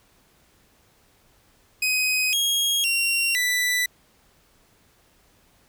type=tone with pitch steps; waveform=sawtooth; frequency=2514 / 3274 / 2751 / 1979 Hz; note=D#7 / G#7 / F7 / B6; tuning=+17 / -25 / -27 / +3 cents; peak=-17 dBFS; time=1.82-3.86 s; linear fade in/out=5 ms; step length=510 ms; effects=pink hiss -60 dBFS RMS until 5.68 s